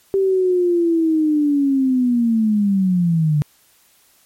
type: linear sweep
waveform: sine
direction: down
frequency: 392 to 144.8 Hz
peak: -13 dBFS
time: 0.14-3.42 s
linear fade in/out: 0 ms
effects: white hiss -55 dBFS RMS until 4.25 s + MP3 64 kbps